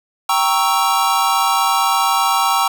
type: chord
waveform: square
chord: G diminished seventh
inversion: none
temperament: equal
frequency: 784 / 932.3 / 1108.7 / 1318.5 Hz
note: G5 / Bb5 / Db6 / Fb6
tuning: 0 / 0 / 0 / 0 cents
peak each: -20 dBFS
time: 0.29-2.68 s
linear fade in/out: 5 ms
effects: none